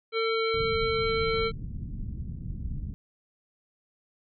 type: harmonic tone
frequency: 449.6 Hz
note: A4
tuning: 37 cents sharp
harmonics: 1 / 3 / 5 / 7 / 9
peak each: -26 / -32 / -33 / -39 / -36 dBFS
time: 0.12-1.52 s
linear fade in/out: 50 ms
type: low-pass noise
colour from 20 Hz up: pink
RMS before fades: -35 dBFS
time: 0.54-2.94 s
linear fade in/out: 0 ms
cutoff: 200 Hz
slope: 24 dB/octave
effects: none